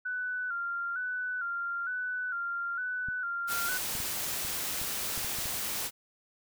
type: tone with vibrato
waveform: sine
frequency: 1441 Hz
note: F#6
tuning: 46 cents flat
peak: -31 dBFS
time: 0.05-3.78 s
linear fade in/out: 10 ms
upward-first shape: square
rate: 1.1 Hz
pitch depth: 62 cents each way
type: clicks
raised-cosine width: 5 ms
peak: -31 dBFS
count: 9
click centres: 3.086 / 3.953 / 4.002 / 4.449 / 4.816 / 5.177 / 5.246 / 5.387 / 5.457 s
type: noise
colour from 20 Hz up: white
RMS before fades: -34 dBFS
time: 3.47-5.91 s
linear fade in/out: 50 ms
effects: none